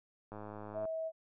click train, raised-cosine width 1 ms, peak -32 dBFS, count 57, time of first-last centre 0.32-0.853 s, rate 105 Hz
sine tone, 645 Hz, E5, 38 cents flat, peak -35 dBFS, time 0.73-1.12 s, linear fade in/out 50 ms
effects none

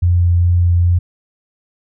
sine tone with vibrato, 87.4 Hz, F2, 2 cents sharp, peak -9 dBFS, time 0.02-0.99 s, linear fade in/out 10 ms, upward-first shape sine, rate 2.4 Hz, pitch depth 10 cents each way, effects none

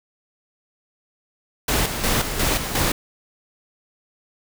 pink noise with tremolo, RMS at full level -20 dBFS, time 1.68-2.92 s, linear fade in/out 5 ms, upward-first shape square, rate 2.8 Hz, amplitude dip 55%, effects none

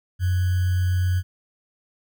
sine tone with sample-and-hold, 90.8 Hz, F#2, 32 cents flat, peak -18 dBFS, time 0.19-1.23 s, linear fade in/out 50 ms, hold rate 1575 Hz, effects none

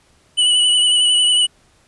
square tone with vibrato, 2960 Hz, F#7, in tune, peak -12 dBFS, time 0.37-1.47 s, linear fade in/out 20 ms, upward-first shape triangle, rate 11 Hz, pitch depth 34 cents each way, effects pink hiss -55 dBFS RMS until 1.87 s + resampled to 24000 Hz

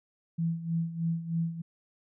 sine tone with tremolo, 166 Hz, E3, 12 cents sharp, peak -25 dBFS, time 0.38-1.62 s, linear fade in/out 10 ms, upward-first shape sine, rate 3.2 Hz, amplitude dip 75%, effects none

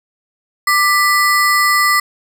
square ring-modulated tone, 1580 Hz, G6, 13 cents sharp, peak -8 dBFS, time 0.67-2 s, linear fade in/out 5 ms, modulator 400 Hz, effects none

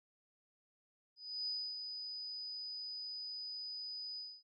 sine tone with ADSR envelope, 4978 Hz, D#8, in tune, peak -36 dBFS, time 1.16-4.43 s, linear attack 310 ms, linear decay 280 ms, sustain -6 dB, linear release 250 ms, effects none

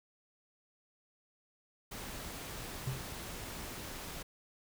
pink noise, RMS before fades -44 dBFS, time 1.91-4.23 s, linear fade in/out 10 ms
triangle tone with exponential decay, 130.81 Hz, C3, in tune, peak -28 dBFS, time 2.87-3.11 s, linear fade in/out 5 ms, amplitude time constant 51 ms
effects none

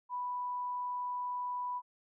sine tone, 987.8 Hz, B5, in tune, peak -34 dBFS, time 0.09-1.82 s, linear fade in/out 50 ms, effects none

